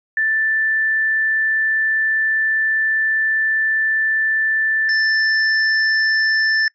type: tone pair in turn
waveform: sine / square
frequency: 1765 / 1765 Hz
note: A6 / A6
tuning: +5 / +5 cents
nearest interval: unison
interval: 0 cents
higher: neither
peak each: -15 dBFS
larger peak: neither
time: 0.17-4.89 / 4.89-6.68 s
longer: first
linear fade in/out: 2 ms
effects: noise-tail reverb RT60 0.1 s tail -24 dB re dry + resampled to 16000 Hz